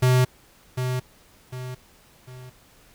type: tone with echo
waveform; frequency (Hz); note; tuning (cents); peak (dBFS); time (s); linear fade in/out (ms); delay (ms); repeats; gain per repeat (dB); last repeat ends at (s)
square; 127.1; C3; -50; -16; 0.02-0.25; 10; 750; 3; -8; 2.5
effects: pink hiss -55 dBFS RMS until 2.94 s